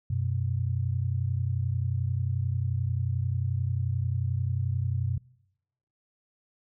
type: tone pair together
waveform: sine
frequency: 93.49 / 124.8 Hz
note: F#2 / B2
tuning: +18 / +19 cents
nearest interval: perfect fourth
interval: 501 cents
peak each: -28 dBFS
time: 0.1-5.18 s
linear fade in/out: 5 ms
effects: noise-tail reverb RT60 0.9 s tail -25 dB re dry